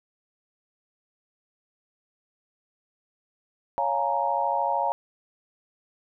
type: chord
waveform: sine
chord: Bb minor seventh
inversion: first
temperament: just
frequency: 559.4 / 699.2 / 839.1 / 932.3 Hz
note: Db5 / F5 / Ab5 / Bb5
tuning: +16 / +2 / +18 / 0 cents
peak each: -30 / -29 / -28 / -26 dBFS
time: 3.78-4.92 s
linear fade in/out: 0 ms
effects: none